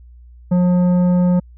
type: tone with tanh clipping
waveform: triangle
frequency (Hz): 178.9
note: F3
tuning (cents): +42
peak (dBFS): -13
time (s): 0.51-1.4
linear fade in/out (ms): 10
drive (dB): 14
effects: added 60 Hz sine -39 dBFS peak until 1.57 s